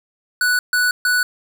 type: tone bursts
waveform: square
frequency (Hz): 1480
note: F#6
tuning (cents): 0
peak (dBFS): -15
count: 3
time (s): 0.41-1.23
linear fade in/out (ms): 2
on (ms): 180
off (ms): 140
effects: 7-bit